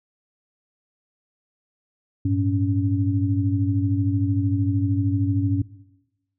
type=tone cluster; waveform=sine; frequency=99.4 / 112.5 / 280.3 Hz; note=G2 / A2 / C#4; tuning=+25 / +39 / +19 cents; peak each=-21 / -27 / -23 dBFS; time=2.25-5.62 s; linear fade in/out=5 ms; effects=noise-tail reverb RT60 1.0 s tail -20 dB re dry